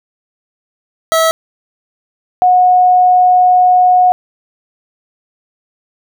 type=tone pair in turn; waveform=25% pulse / sine; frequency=649 / 728.5 Hz; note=E5 / F#5; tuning=-27 / -27 cents; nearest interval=major second; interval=200 cents; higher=second; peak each=-5 dBFS; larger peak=neither; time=1.12-1.31 / 2.42-4.12 s; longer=second; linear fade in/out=0 ms; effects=none